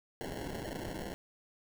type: noise with sample-and-hold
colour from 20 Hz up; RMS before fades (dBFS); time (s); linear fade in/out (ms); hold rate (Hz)
white; -40; 0.21-1.14; 0; 1225
effects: none